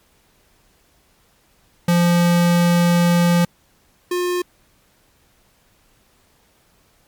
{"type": "tone pair in turn", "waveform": "square", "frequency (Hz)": [173.3, 356.8], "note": ["F3", "F4"], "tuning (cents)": [-13, 37], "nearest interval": "octave + minor second", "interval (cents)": 1250, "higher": "second", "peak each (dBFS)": [-13, -19], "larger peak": "first", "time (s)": [[1.88, 3.45], [4.11, 4.42]], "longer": "first", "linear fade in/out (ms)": 5, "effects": ["pink hiss -58 dBFS RMS until 7.07 s", "MP3 96 kbps"]}